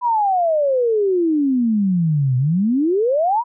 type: exponential two-way sweep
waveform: sine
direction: down then up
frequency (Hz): 1000 to 123.47 to 1000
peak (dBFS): -14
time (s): 0.01-3.44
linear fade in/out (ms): 50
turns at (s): 2.37
effects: none